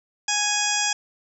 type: harmonic tone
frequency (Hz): 830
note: G#5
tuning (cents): -1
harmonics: 1 / 2 / 3 / 4 / 6 / 7 / 8 / 9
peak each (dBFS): -29 / -29 / -29 / -29 / -29 / -29 / -29 / -29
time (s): 0.28-0.93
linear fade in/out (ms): 5
effects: none